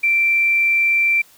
sine tone with quantisation, 2349 Hz, D7, in tune, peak -13 dBFS, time 0.03-1.22 s, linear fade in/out 10 ms, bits 7, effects white hiss -50 dBFS RMS until 1.37 s

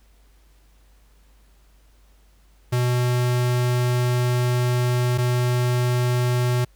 square tone pair in turn, 123.47 / 123.47 Hz, B2 / B2, 0 / 0 cents, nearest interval unison, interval 0 cents, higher neither, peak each -19 dBFS, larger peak neither, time 2.72-5.18 / 5.18-6.65 s, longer first, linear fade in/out 10 ms, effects added 50 Hz sine -52 dBFS peak until 6.75 s + pink hiss -62 dBFS RMS until 6.75 s

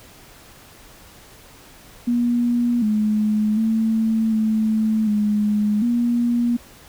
sine tone with pitch steps, 240 / 213 / 222.6 / 218.5 / 209.4 / 238.5 Hz, B3 / G#3 / A3 / A3 / G#3 / A#3, -49 / +44 / +20 / -12 / +15 / +40 cents, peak -16 dBFS, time 2.07-6.57 s, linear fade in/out 10 ms, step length 750 ms, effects pink hiss -46 dBFS RMS until 6.88 s

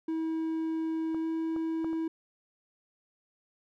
triangle tone with pitch glide, 322.1 to 324.2 Hz, E4 to E4, -40 to -29 cents, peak -27 dBFS, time 0.08-2.08 s, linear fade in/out 5 ms, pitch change +11 cents, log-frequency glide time 1.2-1.26 s
clicks, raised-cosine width 1 ms, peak -30 / -30 / -26 / -33 dBFS, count 4, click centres 1.146 / 1.563 / 1.845 / 1.931 s
effects none

